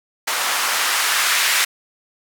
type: noise with band-pass filter sweep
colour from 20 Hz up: blue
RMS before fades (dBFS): -19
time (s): 0.27-1.65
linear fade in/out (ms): 10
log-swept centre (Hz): 920 to 1700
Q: 1.1
effects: none